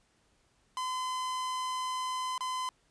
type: tone with dropouts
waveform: 45% pulse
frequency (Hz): 1021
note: C6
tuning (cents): -43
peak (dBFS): -32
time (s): 0.77-2.69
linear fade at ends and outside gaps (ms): 1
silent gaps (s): 2.379-2.407
effects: pink hiss -70 dBFS RMS until 2.9 s + resampled to 22050 Hz